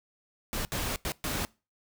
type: noise bursts at uneven times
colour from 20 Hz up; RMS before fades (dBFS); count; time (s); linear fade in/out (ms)
pink; -32; 4; 0.53-0.65 / 0.72-0.96 / 1.05-1.12 / 1.24-1.45; 0
effects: noise-tail reverb RT60 0.3 s tail -23 dB re dry